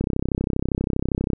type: click train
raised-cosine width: 3 ms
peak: -9 dBFS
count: 44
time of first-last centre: 0.01-1.333 s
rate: 32.5 Hz
effects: none